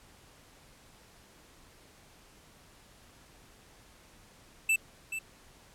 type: tone with echo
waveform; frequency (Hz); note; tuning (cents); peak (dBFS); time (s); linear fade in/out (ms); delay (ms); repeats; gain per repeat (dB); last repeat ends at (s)
square; 2649; E7; +8; -24; 4.69-4.76; 5; 430; 1; -10; 5.19
effects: pink hiss -58 dBFS RMS until 5.74 s + low-pass 12000 Hz 12 dB/octave